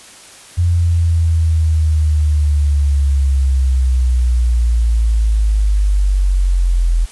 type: linear sweep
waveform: sine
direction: down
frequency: 87.31 to 41.49 Hz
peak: -10 dBFS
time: 0.57-7.06 s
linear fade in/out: 20 ms
effects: white hiss -39 dBFS RMS until 7.11 s + resampled to 24000 Hz